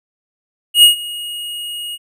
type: tone with ADSR envelope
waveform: square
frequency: 2876 Hz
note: F#7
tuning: 50 cents flat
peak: -3 dBFS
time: 0.74-1.98 s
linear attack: 91 ms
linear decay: 120 ms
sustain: -21 dB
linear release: 39 ms
effects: none